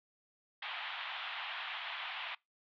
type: band-pass noise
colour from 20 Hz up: white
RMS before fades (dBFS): -42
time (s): 0.62-2.35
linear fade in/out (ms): 5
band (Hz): 710 to 3500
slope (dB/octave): 48
effects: noise-tail reverb RT60 0.2 s tail -24 dB re dry